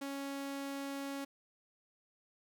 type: tone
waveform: sawtooth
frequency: 277.2 Hz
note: C#4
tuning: in tune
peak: -35 dBFS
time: 0.01-1.25 s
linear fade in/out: 10 ms
effects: none